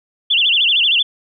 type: tone with vibrato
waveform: sine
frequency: 3085 Hz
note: G7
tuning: 28 cents flat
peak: -11 dBFS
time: 0.3-1.03 s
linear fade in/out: 10 ms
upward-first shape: sine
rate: 13 Hz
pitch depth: 230 cents each way
effects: none